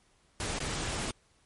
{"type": "noise with dropouts", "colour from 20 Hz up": "pink", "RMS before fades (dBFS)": -34, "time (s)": [0.4, 1.11], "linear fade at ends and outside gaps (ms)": 2, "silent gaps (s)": [0.588, 0.602], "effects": ["pink hiss -67 dBFS RMS until 1.45 s", "MP3 48 kbps"]}